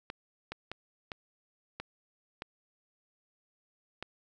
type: clicks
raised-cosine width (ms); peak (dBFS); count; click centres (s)
0.3; -22; 7; 0.101 / 0.52 / 0.716 / 1.118 / 1.8 / 2.421 / 4.026
effects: none